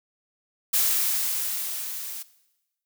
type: noise with level ramp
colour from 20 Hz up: blue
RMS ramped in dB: -21 to -36 dBFS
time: 0.73-2.23 s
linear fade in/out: 10 ms
effects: noise-tail reverb RT60 1.0 s tail -18 dB re dry